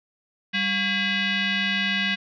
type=tone with frequency modulation; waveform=sine; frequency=196 Hz; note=G3; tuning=in tune; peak=-21 dBFS; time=0.53-2.16 s; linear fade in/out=20 ms; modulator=909 Hz; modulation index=3.6; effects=none

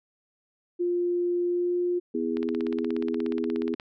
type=tone with pitch glide; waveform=sine; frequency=351.3 to 353.9 Hz; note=F4 to F4; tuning=+10 to +23 cents; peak=-23 dBFS; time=0.79-2 s; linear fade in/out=20 ms; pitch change=+13 cents; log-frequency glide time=1.46-1.77 s
type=chord; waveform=sine; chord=E major; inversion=second; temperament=just; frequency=247.2 / 329.6 / 412 Hz; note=B3 / E4 / G#4; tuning=+2 / 0 / -14 cents; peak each=-29 / -30 / -30 dBFS; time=2.14-3.75 s; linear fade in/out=10 ms
type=click train; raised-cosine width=0.3 ms; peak=-23 dBFS; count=25; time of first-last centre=2.37-3.799 s; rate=16.8 Hz
effects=none

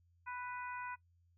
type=harmonic tone; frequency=494.6 Hz; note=B4; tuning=3 cents sharp; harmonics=2 / 3 / 4 / 5; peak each=-44 / -46 / -53 / -51 dBFS; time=0.26-0.96 s; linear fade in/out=20 ms; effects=noise-tail reverb RT60 0.1 s tail -20 dB re dry + added 86 Hz sine -68 dBFS peak until 1.37 s

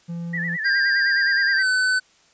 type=tone; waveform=triangle; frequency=170 Hz; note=F3; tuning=46 cents flat; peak=-25 dBFS; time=0.08-0.57 s; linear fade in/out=20 ms
type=tone with vibrato; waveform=sine; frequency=1846 Hz; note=A#6; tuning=17 cents flat; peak=-24 dBFS; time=0.33-1.63 s; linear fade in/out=10 ms; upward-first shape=sine; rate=9.6 Hz; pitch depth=120 cents each way
type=tone with pitch glide; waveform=square; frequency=1600 to 1511.1 Hz; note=G6 to F#6; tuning=+35 to +36 cents; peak=-18 dBFS; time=0.64-2 s; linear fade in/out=20 ms; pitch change=-99 cents; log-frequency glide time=1.51-1.68 s
effects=white hiss -57 dBFS RMS until 2.33 s + resampled to 16000 Hz

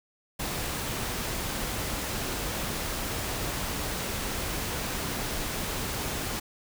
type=noise; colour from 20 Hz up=pink; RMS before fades=-32 dBFS; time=0.39-6.4 s; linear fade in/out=10 ms; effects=none

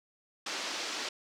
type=band-pass noise; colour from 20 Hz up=white; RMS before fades=-37 dBFS; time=0.46-1.09 s; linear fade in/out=5 ms; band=250 to 5700 Hz; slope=24 dB/octave; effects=none

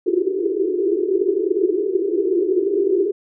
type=band-pass noise; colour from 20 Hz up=pink; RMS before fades=-19 dBFS; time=0.06-3.12 s; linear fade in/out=10 ms; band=340 to 420 Hz; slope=96 dB/octave; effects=none

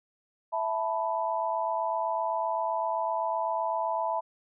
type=chord; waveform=sine; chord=E suspended fourth; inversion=none; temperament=equal; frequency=659.3 / 880 / 987.8 Hz; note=E5 / A5 / B5; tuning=0 / 0 / 0 cents; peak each=-31 dBFS; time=0.52-4.21 s; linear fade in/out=20 ms; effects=none

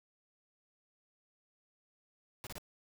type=noise bursts; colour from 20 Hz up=pink; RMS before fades=-45 dBFS; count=3; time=2.44-2.582 s; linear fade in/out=0 ms; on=28 ms; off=29 ms; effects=none

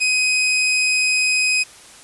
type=tone; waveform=sawtooth; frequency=2513 Hz; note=D#7; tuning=17 cents sharp; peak=-12 dBFS; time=0-1.64 s; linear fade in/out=20 ms; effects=white hiss -43 dBFS RMS until 2.03 s + resampled to 24000 Hz

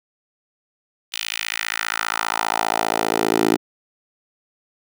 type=tone with high-pass filter sweep; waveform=10% pulse; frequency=55 Hz; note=A1; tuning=in tune; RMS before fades=-22 dBFS; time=1.12-3.57 s; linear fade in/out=20 ms; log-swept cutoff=3100 to 320 Hz; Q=2; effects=none

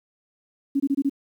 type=tone bursts; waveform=sine; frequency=277.2 Hz; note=C#4; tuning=in tune; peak=-18 dBFS; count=5; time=0.75-1.096 s; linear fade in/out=10 ms; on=50 ms; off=24 ms; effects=9-bit

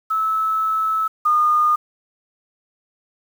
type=tone pair in turn; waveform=sine; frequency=1303 / 1220.7 Hz; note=E6 / D#6; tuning=-20 / -33 cents; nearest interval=minor second; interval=113 cents; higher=first; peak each=-17 / -13 dBFS; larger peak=second; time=0.1-1.08 / 1.25-1.76 s; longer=first; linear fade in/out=10 ms; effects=7-bit

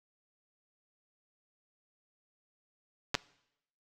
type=clicks; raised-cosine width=0.2 ms; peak=-11 / -10 dBFS; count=2; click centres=3.144 / 3.151 s; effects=noise-tail reverb RT60 0.8 s tail -22 dB re dry

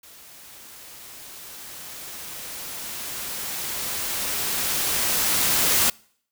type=noise with level ramp; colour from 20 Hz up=white; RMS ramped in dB=-47 to -19 dBFS; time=0.03-5.9 s; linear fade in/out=5 ms; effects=noise-tail reverb RT60 0.6 s tail -26 dB re dry

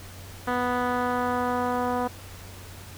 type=tone with low-pass filter sweep; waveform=10% pulse; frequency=246.9 Hz; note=B3; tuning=in tune; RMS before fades=-26 dBFS; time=0.47-2.08 s; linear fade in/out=10 ms; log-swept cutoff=1900 to 970 Hz; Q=1.1; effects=added 93 Hz sine -43 dBFS peak until 2.97 s + pink hiss -45 dBFS RMS until 2.97 s

